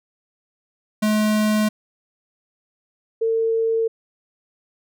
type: tone pair in turn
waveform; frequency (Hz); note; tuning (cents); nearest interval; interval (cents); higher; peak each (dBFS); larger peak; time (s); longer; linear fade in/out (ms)
square / sine; 213.5 / 451.6; G#3 / A4; +48 / +45; octave + minor second; 1297; second; -17; neither; 1.02-1.69 / 3.21-3.88; neither; 10
effects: none

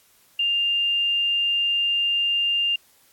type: tone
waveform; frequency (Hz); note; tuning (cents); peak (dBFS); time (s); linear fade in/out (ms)
sine; 2800; F7; +4; -19; 0.39-2.76; 5
effects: white hiss -58 dBFS RMS until 3.12 s + AAC 64 kbps

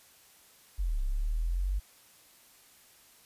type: exponential two-way sweep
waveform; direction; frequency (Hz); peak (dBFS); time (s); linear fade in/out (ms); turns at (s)
sine; down then up; 50.2 to 32.59 to 50.2; -27; 0.78-1.8; 20; 1.01
effects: white hiss -59 dBFS RMS until 3.25 s + resampled to 32000 Hz

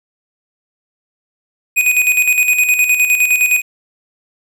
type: tone with tremolo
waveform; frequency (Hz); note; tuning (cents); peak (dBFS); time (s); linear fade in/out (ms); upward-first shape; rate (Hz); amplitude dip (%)
square; 2489; D#7; 0; -9; 1.76-3.62; 20; square; 9.7; 55
effects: none

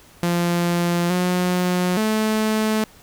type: tone with pitch steps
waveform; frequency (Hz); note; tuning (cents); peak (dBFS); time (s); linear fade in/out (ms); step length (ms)
sawtooth; 173.1 / 180.2 / 217.1; F3 / F#3 / A3; -15 / -45 / -23; -14; 0.23-2.84; 0; 870
effects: pink hiss -49 dBFS RMS until 3.02 s

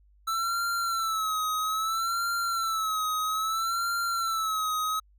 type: tone with vibrato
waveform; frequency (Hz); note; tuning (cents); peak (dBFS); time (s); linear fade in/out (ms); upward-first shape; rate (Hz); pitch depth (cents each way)
square; 1320; E6; +2; -27; 0.27-5; 10; sine; 0.61; 81
effects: added 50 Hz sine -57 dBFS peak until 5.18 s

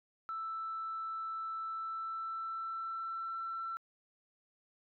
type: tone with pitch glide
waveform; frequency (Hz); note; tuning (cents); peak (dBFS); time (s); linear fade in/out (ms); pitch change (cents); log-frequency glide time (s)
sine; 1322 to 1342; E6 to E6; +5 to +31; -36; 0.29-3.77; 0; +26; 1.65-3.33
effects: tanh soft clip ceiling -32 dBFS

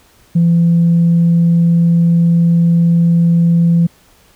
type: tone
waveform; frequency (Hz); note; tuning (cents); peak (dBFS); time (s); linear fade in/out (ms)
sine; 169.2; E3; +45; -6; 0.35-3.87; 10
effects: tanh soft clip ceiling -4 dBFS + pink hiss -49 dBFS RMS until 4.35 s

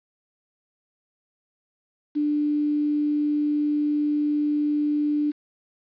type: tone with quantisation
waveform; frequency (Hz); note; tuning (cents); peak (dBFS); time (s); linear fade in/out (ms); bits
sine; 296.2; D4; +15; -20; 2.15-5.32; 20; 8
effects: resampled to 11025 Hz

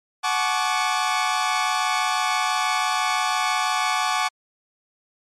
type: chord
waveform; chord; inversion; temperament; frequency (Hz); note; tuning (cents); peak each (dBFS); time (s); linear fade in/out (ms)
sawtooth; D major seventh; first; equal with one note detuned; 740 / 858.9 / 1108.7 / 1174.7; F#5 / A5 / C#6 / D6; 0 / -42 / 0 / 0; -22; 0.23-4.29; 20
effects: low-pass 8000 Hz 12 dB/octave + MP3 96 kbps

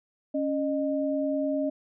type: tone pair together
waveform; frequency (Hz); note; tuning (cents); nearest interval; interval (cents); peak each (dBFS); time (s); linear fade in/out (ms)
sine; 277.2 / 613.2; C#4 / D#5; 0 / -25; octave + major second; 1375; -27 / -28; 0.34-1.7; 10
effects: none

